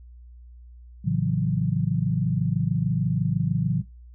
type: chord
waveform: sine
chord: F# minor seventh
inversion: first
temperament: equal with one note detuned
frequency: 111.09 / 138.59 / 164.81 / 185 Hz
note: A2 / C#3 / E3 / F#3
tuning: +17 / 0 / 0 / 0 cents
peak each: -28 / -25 / -26 / -27 dBFS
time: 1.04-3.82 s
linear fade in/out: 20 ms
effects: noise-tail reverb RT60 0.2 s tail -17 dB re dry + added 60 Hz sine -43 dBFS peak until 4.14 s